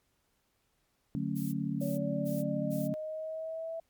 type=chord; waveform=sine; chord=D major seventh; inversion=none; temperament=just; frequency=146.83 / 183.54 / 220.2 / 275.3 Hz; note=D3 / F#3 / A3 / C#4; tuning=0 / -14 / +2 / -12 cents; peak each=-36 dBFS; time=1.15-2.94 s; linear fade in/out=0 ms
type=noise bursts; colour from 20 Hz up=violet; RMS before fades=-46 dBFS; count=4; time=1.35-2.88 s; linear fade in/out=20 ms; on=180 ms; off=270 ms
type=linear sweep; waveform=sine; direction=up; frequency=564 to 659.3 Hz; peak=-35 dBFS; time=1.81-3.8 s; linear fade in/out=5 ms
effects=pink hiss -75 dBFS RMS until 3.89 s + MP3 96 kbps